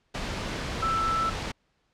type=tone in noise; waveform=sine; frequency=1325 Hz; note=E6; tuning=9 cents sharp; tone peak=-24 dBFS; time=0.82-1.3 s; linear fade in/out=10 ms; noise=pink; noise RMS=-32 dBFS; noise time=0.14-1.52 s; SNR=+5 dB; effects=pink hiss -71 dBFS RMS until 1.93 s + low-pass 5000 Hz 12 dB/octave